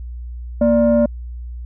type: tone pair together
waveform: sine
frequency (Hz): 233.6 / 587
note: A#3 / D5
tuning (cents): +4 / -1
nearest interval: octave + major third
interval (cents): 1595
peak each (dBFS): -12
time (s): 0.61-1.06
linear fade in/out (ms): 5
effects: tanh soft clip ceiling -7 dBFS + added 60 Hz sine -27 dBFS peak until 1.65 s